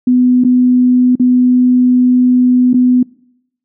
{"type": "tone with dropouts", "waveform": "sine", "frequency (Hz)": 249.9, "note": "B3", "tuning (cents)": 21, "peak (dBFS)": -6, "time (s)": [0.07, 3.03], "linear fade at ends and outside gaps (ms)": 5, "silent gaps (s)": [[0.439, 0.447], [1.155, 1.197], [2.733, 2.741]], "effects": ["noise-tail reverb RT60 0.8 s tail -24 dB re dry"]}